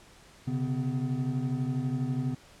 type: tone cluster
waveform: triangle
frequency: 129.1 / 141.3 / 252.3 Hz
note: C3 / C#3 / B3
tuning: -23 / +34 / +37 cents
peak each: -30 dBFS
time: 0.47-2.35 s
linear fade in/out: 10 ms
effects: pink hiss -55 dBFS RMS until 2.6 s + low-pass 9000 Hz 12 dB/octave